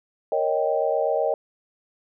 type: chord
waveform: sine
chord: Eb dominant seventh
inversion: second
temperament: equal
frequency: 466.2 / 554.4 / 622.3 / 784 Hz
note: Bb4 / Db5 / Eb5 / G5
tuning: 0 / 0 / 0 / 0 cents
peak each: -26 / -25 / -24 / -28 dBFS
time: 0.32-1.34 s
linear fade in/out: 2 ms
effects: none